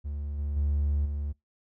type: tone with level steps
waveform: triangle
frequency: 72.6 Hz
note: D2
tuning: 19 cents flat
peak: -29 / -26 / -21 / -27 dBFS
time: 0.04-1.33 s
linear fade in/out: 20 ms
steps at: 0.38 / 0.56 / 1.05 s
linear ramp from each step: 10 ms
effects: noise-tail reverb RT60 0.2 s tail -26 dB re dry + tanh soft clip ceiling -17 dBFS